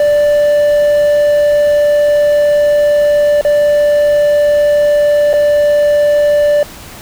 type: tone with dropouts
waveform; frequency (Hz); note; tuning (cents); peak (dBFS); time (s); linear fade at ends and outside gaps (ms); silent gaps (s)
triangle; 587.3; D5; 0; -5; 0-6.63; 2; 3.412-3.449 / 5.331-5.337
effects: pink hiss -32 dBFS RMS until 7.01 s